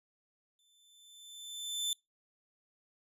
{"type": "tone with exponential growth", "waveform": "sawtooth", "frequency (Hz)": 3533, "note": "A7", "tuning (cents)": 6, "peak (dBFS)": -27, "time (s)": [0.59, 1.93], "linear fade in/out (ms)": 1, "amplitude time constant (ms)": 290, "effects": ["noise-tail reverb RT60 0.2 s tail -25 dB re dry", "resampled to 32000 Hz"]}